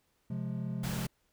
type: chord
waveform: triangle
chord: F minor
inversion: second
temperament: just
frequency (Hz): 130.96 / 174.61 / 209.5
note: C3 / F3 / Ab3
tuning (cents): +2 / 0 / +15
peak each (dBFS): -35 / -36 / -37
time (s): 0.3-1.07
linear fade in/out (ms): 5
type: noise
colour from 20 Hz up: pink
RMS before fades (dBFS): -40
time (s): 0.83-1.07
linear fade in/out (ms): 10
effects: pink hiss -74 dBFS RMS until 1.32 s